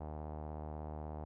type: tone with low-pass filter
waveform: sawtooth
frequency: 76.4 Hz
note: D#2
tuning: 31 cents flat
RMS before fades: -44 dBFS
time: 0-1.25 s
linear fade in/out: 10 ms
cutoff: 790 Hz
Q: 2.9
effects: none